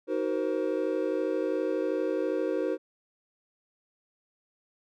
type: chord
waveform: triangle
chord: C half-diminished seventh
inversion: first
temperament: just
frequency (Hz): 314 / 376.7 / 470.9 / 523.3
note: Eb4 / Gb4 / Bb4 / C5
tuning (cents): +16 / +31 / +18 / 0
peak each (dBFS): -30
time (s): 0.07-2.78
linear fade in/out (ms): 50
effects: none